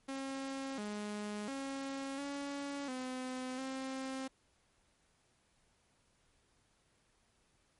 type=tone with pitch steps; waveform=sawtooth; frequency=270.2 / 208.5 / 272.4 / 282 / 256 / 264.8 Hz; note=C#4 / G#3 / C#4 / C#4 / C4 / C4; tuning=-44 / +7 / -30 / +30 / -38 / +21 cents; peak=-35 dBFS; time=0.08-4.28 s; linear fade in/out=10 ms; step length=700 ms; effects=pink hiss -73 dBFS RMS until 7.79 s + MP3 48 kbps